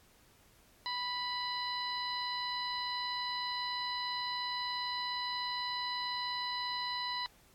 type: harmonic tone with a mistuned harmonic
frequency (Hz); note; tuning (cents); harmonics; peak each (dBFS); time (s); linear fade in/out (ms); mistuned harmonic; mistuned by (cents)
986; B5; -3; 1 / 2 / 3 / 4 / 5; -38 / -42 / -47 / -38 / -49; 0.86-7.26; 0; 4; +38
effects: pink hiss -64 dBFS RMS until 7.54 s + AAC 64 kbps